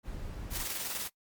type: noise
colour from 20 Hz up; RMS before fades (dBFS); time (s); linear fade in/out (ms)
brown; -40; 0.03-0.67; 50
type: noise with tremolo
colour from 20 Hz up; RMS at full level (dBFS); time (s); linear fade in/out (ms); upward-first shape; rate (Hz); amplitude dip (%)
white; -35; 0.5-1.1; 50; square; 20; 40
effects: noise-tail reverb RT60 0.1 s tail -21 dB re dry + Opus 48 kbps